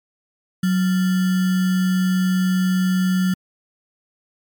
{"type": "tone with sample-and-hold", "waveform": "sine", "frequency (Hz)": 185, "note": "F#3", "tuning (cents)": 0, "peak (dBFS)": -15, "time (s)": [0.63, 3.34], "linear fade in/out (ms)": 5, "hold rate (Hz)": 1575, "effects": ["MP3 96 kbps"]}